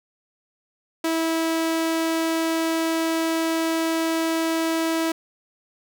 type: tone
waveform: sawtooth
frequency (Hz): 326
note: E4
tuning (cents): -19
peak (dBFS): -17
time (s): 1.04-5.12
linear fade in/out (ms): 5
effects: none